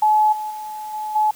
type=tone with level steps; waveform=sine; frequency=855 Hz; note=A5; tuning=50 cents flat; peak=-12 / -24 / -28 / -24 / -14 dBFS; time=0.02-1.31 s; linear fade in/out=5 ms; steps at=0.32 / 0.5 / 0.93 / 1.15 s; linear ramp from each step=10 ms; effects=white hiss -45 dBFS RMS until 1.35 s